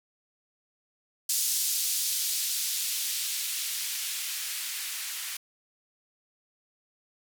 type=noise with band-pass filter sweep; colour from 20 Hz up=violet; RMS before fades=-31 dBFS; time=1.29-5.37 s; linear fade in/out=5 ms; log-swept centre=5200 to 1700 Hz; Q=0.9; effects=none